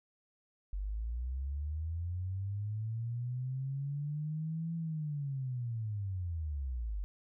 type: linear two-way sweep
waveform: sine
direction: up then down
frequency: 46.66 to 167.1 to 46.66 Hz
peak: -34 dBFS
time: 0.73-7.04 s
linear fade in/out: 0 ms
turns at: 4.75 s
effects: none